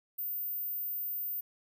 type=tone; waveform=sine; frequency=14660 Hz; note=A#9; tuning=30 cents flat; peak=-33 dBFS; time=0.18-1.41 s; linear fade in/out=10 ms; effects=none